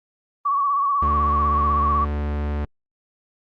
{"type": "tone with vibrato", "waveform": "sine", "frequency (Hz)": 1127, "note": "C#6", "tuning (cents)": 28, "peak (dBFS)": -17, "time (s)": [0.45, 2.05], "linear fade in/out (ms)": 10, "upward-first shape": "sine", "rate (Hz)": 16, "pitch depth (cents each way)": 50}
{"type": "tone", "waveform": "45% pulse", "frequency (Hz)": 73.42, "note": "D2", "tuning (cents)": 0, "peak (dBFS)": -22, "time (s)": [1.02, 2.65], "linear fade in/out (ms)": 5}
{"effects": ["low-pass 2000 Hz 12 dB/octave", "Opus 32 kbps"]}